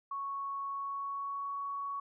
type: tone with pitch glide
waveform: sine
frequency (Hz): 1108 to 1118.9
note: C#6 to C#6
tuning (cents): -1 to +16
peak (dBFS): -35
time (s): 0.11-2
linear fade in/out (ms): 5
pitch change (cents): +17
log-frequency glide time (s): 0.67-1.53
effects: none